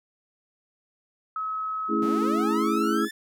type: tone with pitch glide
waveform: sine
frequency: 1284 to 1326.2 Hz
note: E6 to E6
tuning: -46 to +10 cents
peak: -27 dBFS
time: 1.36-3.05 s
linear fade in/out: 2 ms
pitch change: +56 cents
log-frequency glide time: 2.53-2.89 s
type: chord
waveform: sine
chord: A major seventh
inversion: none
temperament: equal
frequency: 220 / 277.2 / 329.6 / 415.3 Hz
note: A3 / C#4 / E4 / G#4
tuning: 0 / 0 / 0 / 0 cents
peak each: -27 / -30 / -26 / -29 dBFS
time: 1.88-3.09 s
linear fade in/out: 50 ms
type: linear sweep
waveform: sawtooth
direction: up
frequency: 150 to 1787 Hz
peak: -31 dBFS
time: 2.02-3.11 s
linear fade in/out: 5 ms
effects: none